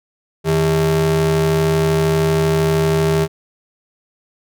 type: ring-modulated tone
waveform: square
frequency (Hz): 121.8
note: B2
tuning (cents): -24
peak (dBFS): -11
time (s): 0.44-3.28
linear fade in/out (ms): 50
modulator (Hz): 280
effects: none